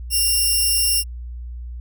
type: tone pair together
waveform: 5% pulse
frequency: 2794 / 5388 Hz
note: F7 / E8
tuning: 0 / +37 cents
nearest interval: major seventh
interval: 1137 cents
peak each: -12 dBFS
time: 0.1-1.04 s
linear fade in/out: 50 ms
effects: added 60 Hz sine -29 dBFS peak until 1.8 s